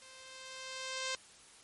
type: tone with level ramp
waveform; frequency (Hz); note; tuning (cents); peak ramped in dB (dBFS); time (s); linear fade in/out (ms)
5% pulse; 523; C5; -1; -43 to -22; 0.02-1.15; 0
effects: white hiss -58 dBFS RMS until 1.63 s + MP3 48 kbps